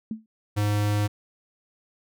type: tone with exponential decay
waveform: sine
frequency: 220 Hz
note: A3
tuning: in tune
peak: -24 dBFS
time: 0.11-0.26 s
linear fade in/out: 2 ms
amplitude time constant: 31 ms
type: tone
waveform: square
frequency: 103.83 Hz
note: G#2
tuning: in tune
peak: -22 dBFS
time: 0.56-1.08 s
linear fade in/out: 20 ms
effects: none